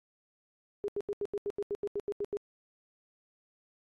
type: tone bursts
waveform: sine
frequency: 408.1 Hz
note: G#4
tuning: 30 cents flat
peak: -30 dBFS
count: 13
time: 0.84-2.37 s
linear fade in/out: 0 ms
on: 42 ms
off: 82 ms
effects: AAC 32 kbps